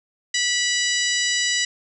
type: harmonic tone with a mistuned harmonic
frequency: 980 Hz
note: B5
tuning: 14 cents flat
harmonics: 2 / 3 / 4 / 5 / 6 / 7 / 8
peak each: -24 / -26 / -27 / -28 / -29 / -29 / -30 dBFS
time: 0.34-1.65 s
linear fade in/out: 5 ms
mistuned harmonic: 7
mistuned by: +59 cents
effects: none